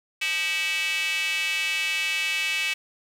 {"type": "tone with high-pass filter", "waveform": "square", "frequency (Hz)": 174.61, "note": "F3", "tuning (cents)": 0, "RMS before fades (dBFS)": -26, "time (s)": [0.21, 2.74], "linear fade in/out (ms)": 10, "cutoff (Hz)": 2500, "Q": 5.5, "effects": ["low-pass 12000 Hz 12 dB/octave", "8-bit"]}